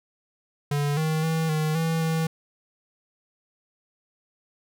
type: tone with pitch steps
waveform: square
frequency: 144.6 / 157.4 / 161.3 / 155.2 / 163.1 / 161.6 Hz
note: D3 / D#3 / E3 / D#3 / E3 / E3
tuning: -27 / +20 / -37 / -4 / -18 / -34 cents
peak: -23 dBFS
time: 0.71-2.27 s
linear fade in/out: 5 ms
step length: 260 ms
effects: none